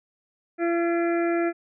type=harmonic tone; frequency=340 Hz; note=F4; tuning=46 cents flat; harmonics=1 / 2 / 4 / 5 / 6 / 7; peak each=-22 / -28 / -34 / -36 / -38 / -39 dBFS; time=0.58-1.53 s; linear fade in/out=50 ms; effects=none